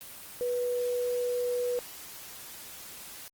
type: tone in noise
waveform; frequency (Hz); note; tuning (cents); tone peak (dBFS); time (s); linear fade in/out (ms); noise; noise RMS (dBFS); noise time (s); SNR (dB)
sine; 490; B4; -14; -27; 0.41-1.79; 0; white; -45; 0.01-3.28; +15
effects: Opus 24 kbps